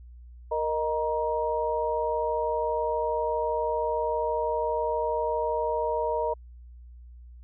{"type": "tone cluster", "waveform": "sine", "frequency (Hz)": [466.5, 619, 945], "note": ["A#4", "D#5", "A#5"], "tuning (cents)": [1, -9, 23], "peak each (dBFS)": -29, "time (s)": [0.51, 6.34], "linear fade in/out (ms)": 10, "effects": ["added 60 Hz sine -44 dBFS peak until 7.43 s"]}